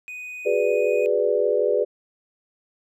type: tone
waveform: triangle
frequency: 2489 Hz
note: D#7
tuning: in tune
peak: -31 dBFS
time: 0.08-1.06 s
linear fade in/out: 0 ms
type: chord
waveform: sine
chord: G# half-diminished seventh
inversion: third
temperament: equal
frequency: 370 / 415.3 / 493.9 / 587.3 Hz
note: F#4 / G#4 / B4 / D5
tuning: 0 / 0 / 0 / 0 cents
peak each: -28 / -22 / -22 / -24 dBFS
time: 0.45-1.85 s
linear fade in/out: 20 ms
effects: none